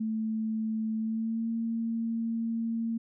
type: tone with pitch glide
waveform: sine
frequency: 220 to 228.2 Hz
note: A3 to A#3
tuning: 0 to -37 cents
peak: -28 dBFS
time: 0-2.98 s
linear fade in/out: 10 ms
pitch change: +63 cents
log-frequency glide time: 0.97-1.49 s
effects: none